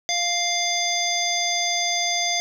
harmonic tone, 698.5 Hz, F5, in tune, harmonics 1 / 3 / 5 / 7 / 9, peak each -27 / -27 / -27 / -27 / -27 dBFS, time 0.09-2.4 s, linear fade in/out 0 ms, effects 8-bit

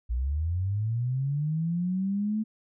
sine linear sweep, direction up, 56.1 to 220 Hz, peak -25 dBFS, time 0.09-2.44 s, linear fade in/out 20 ms, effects none

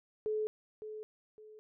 sine tone with echo, 429.8 Hz, A4, 41 cents flat, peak -31 dBFS, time 0.26-0.47 s, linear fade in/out 0 ms, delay 560 ms, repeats 2, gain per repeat -10 dB, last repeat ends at 1.59 s, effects none

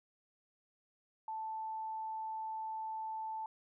sine tone, 880 Hz, A5, in tune, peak -38 dBFS, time 1.28-3.46 s, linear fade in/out 2 ms, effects none

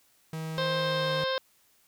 45% pulse tone with pitch glide, 159.7 to 154.08 Hz, D#3 to D#3, +45 to -17 cents, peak -33 dBFS, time 0.33-1.24 s, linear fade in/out 2 ms, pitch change -62 cents, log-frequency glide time 0.76-1.13 s
harmonic tone, 526 Hz, C5, 9 cents sharp, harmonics 1 / 2 / 3 / 4 / 5 / 6 / 7 / 8 / 9 / 10, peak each -29 / -34 / -35 / -45 / -44 / -40 / -36 / -42 / -49 / -43 dBFS, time 0.58-1.38 s, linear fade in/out 0 ms
effects white hiss -65 dBFS RMS until 1.87 s

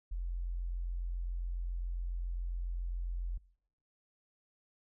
sine tone, 43.65 Hz, F1, in tune, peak -34 dBFS, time 0.11-3.38 s, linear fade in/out 10 ms, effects noise-tail reverb RT60 0.7 s tail -23 dB re dry

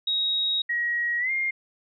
sine tone, 3788 Hz, A#7, 27 cents sharp, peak -22 dBFS, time 0.07-0.62 s, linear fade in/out 5 ms
sine tone with pitch glide, 1900 to 2120 Hz, A#6 to C7, +33 to +22 cents, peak -23 dBFS, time 0.69-1.51 s, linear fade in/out 10 ms, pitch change +189 cents, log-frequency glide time 1.19-1.31 s
effects none

